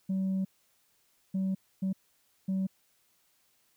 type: tone bursts at uneven times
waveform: sine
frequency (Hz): 190.6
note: G3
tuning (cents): -48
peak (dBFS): -25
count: 4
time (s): 0.09-0.45 / 1.34-1.55 / 1.82-1.93 / 2.48-2.67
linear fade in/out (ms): 10
effects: tanh soft clip ceiling -26 dBFS + white hiss -70 dBFS RMS until 3.76 s